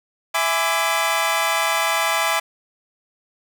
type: chord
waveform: 20% pulse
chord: E dominant seventh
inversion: none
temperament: equal with one note detuned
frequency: 659.3 / 830.6 / 1009.1 / 1174.7 Hz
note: E5 / G#5 / B5 / D6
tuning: 0 / 0 / +37 / 0 cents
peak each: -19 dBFS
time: 0.34-2.4 s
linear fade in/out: 10 ms
effects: none